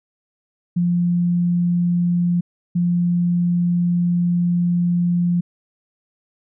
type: tone pair in turn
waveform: sine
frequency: 174.61 / 174.61 Hz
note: F3 / F3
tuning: 0 / 0 cents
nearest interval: unison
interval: 0 cents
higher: neither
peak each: -15 dBFS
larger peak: neither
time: 0.76-2.41 / 2.75-5.41 s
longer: second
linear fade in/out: 10 ms
effects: none